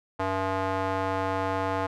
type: tone with band-pass filter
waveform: square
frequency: 95.4 Hz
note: G2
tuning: 47 cents flat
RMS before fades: -28 dBFS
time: 0.19-1.87 s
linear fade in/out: 10 ms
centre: 880 Hz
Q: 1.4
effects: none